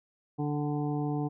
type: harmonic tone with a mistuned harmonic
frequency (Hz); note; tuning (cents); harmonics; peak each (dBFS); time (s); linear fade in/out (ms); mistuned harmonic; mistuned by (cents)
146.83; D3; 0; 1 / 2 / 3 / 5 / 6 / 7; -31 / -32 / -38 / -39 / -45 / -50; 0.38-1.29; 20; 5; +20
effects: none